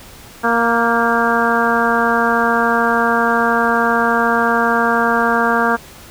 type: harmonic tone with a mistuned harmonic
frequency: 233.1 Hz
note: A#3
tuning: in tune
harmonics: 1 / 2 / 3 / 4 / 5 / 6 / 7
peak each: -20 / -20 / -20 / -20 / -20 / -20 / -20 dBFS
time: 0.43-5.77 s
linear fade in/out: 20 ms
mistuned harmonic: 7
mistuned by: -25 cents
effects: pink hiss -39 dBFS RMS until 6.1 s